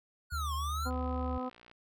square linear two-way sweep, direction down then up, 1480 to 1046.5 to 1432 Hz, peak -36 dBFS, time 0.3-0.91 s, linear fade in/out 50 ms, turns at 0.54 s
sine tone, 74.1 Hz, D2, 16 cents sharp, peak -34 dBFS, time 0.32-1.38 s, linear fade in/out 5 ms
harmonic tone, 253.6 Hz, B3, 46 cents sharp, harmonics 1 / 2 / 3 / 4 / 5, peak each -37 / -40 / -42 / -43 / -44 dBFS, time 0.85-1.5 s, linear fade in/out 20 ms
click train, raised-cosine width 0.3 ms, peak -39 dBFS, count 49, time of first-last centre 0.91-1.714 s, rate 59.7 Hz
effects none

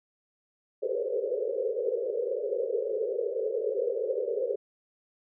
white band-pass noise, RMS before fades -30 dBFS, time 0.82-4.56 s, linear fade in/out 10 ms, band 400 to 540 Hz, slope 96 dB/octave, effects none

